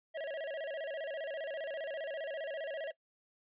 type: tone with vibrato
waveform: square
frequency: 598 Hz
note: D5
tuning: 31 cents sharp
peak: -38 dBFS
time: 0.14-2.92 s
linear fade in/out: 20 ms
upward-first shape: square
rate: 15 Hz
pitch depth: 130 cents each way
effects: noise-tail reverb RT60 0.1 s tail -20 dB re dry + resampled to 8000 Hz